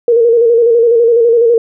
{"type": "tone with vibrato", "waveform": "sine", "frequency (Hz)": 466.2, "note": "A#4", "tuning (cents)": 0, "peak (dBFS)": -5, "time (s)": [0.08, 1.58], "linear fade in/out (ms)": 2, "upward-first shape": "square", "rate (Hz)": 12, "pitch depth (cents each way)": 43, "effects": []}